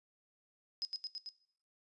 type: tone with echo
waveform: sine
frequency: 5060 Hz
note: D#8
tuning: 28 cents sharp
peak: -34 dBFS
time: 0.82-0.85 s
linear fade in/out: 0 ms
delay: 110 ms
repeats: 4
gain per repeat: -2 dB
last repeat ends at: 1.29 s
effects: noise-tail reverb RT60 0.6 s tail -18 dB re dry + resampled to 24000 Hz